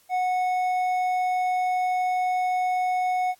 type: tone with hard clipping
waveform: triangle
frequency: 734 Hz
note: F#5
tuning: 14 cents flat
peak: -23 dBFS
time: 0.09-3.35 s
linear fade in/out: 50 ms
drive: 9 dB
effects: white hiss -60 dBFS RMS until 3.39 s + AAC 64 kbps